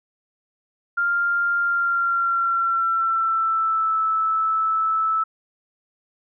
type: tone with pitch glide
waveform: sine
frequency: 1396.9 to 1310.9 Hz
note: F6 to E6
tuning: 0 to -10 cents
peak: -18 dBFS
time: 0.97-5.24 s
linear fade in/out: 10 ms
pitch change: -110 cents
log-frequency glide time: 1.61-3.99 s
effects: none